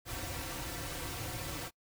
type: noise with comb filter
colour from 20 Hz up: pink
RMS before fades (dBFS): -40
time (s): 0.05-1.71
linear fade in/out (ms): 50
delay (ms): 4.8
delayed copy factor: -0.9
effects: noise-tail reverb RT60 0.1 s tail -25 dB re dry